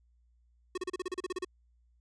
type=tone bursts; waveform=square; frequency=366.9 Hz; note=F#4; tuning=15 cents flat; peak=-33 dBFS; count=12; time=0.75-1.448 s; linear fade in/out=5 ms; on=27 ms; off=34 ms; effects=added 59 Hz sine -64 dBFS peak until 2 s + resampled to 22050 Hz